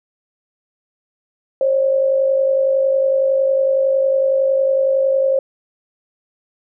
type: tone pair together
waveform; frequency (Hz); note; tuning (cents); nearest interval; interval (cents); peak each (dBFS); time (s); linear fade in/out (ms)
sine; 536.4 / 587.3; C5 / D5; +43 / 0; major second; 157; -13 / -22; 1.61-5.39; 2
effects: none